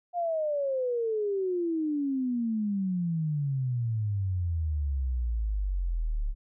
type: exponential sweep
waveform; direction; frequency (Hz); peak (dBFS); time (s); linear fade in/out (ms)
sine; down; 713 to 34.56; -26; 0.13-6.35; 50
effects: none